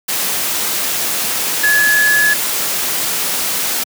sine tone in noise, 1700 Hz, G#6, 40 cents sharp, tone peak -10 dBFS, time 1.63-2.34 s, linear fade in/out 10 ms, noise white, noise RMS -18 dBFS, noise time 0.08-3.84 s, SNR +5 dB, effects high-pass 150 Hz 12 dB/octave

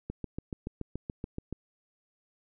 click train, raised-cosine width 3 ms, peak -22 dBFS, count 11, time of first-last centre 0.1-1.527 s, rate 7.01 Hz, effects none

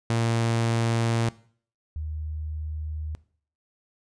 sawtooth / sine tone pair in turn, 115.2 / 77.13 Hz, A#2 / D#2, -20 / -15 cents, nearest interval perfect fifth, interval 695 cents, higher first, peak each -18 / -29 dBFS, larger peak first, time 0.1-1.29 / 1.96-3.15 s, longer neither, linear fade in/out 0 ms, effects noise-tail reverb RT60 0.5 s tail -19 dB re dry + resampled to 22050 Hz

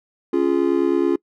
triangle chord, Db major, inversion none, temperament just, 277.2 / 346.5 / 415.8 Hz, Db4 / F4 / Ab4, 0 / -14 / +2 cents, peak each -19 / -16 / -21 dBFS, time 0.33-1.16 s, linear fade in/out 5 ms, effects noise-tail reverb RT60 0.1 s tail -24 dB re dry

